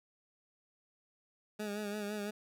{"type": "tone with vibrato", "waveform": "20% pulse", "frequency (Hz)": 207.7, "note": "G#3", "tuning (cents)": 0, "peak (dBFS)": -32, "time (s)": [1.59, 2.31], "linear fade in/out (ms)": 10, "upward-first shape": "sine", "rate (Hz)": 5.9, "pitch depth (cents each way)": 44, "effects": []}